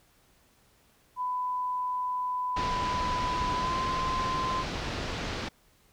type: tone with pitch glide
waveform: sine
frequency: 999 to 1035.4 Hz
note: B5 to C6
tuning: +20 to -18 cents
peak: -28 dBFS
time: 1.16-4.65 s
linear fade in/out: 50 ms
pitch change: +62 cents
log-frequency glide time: 3.58-3.73 s
type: low-pass noise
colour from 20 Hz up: pink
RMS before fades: -34 dBFS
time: 2.56-5.49 s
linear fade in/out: 10 ms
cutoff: 5300 Hz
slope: 24 dB/octave
effects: pink hiss -64 dBFS RMS until 5.92 s